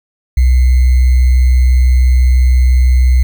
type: tone with sample-and-hold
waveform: sine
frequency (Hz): 63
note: B1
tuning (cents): +35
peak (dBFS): -5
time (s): 0.37-3.23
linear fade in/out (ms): 5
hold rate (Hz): 2100
effects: none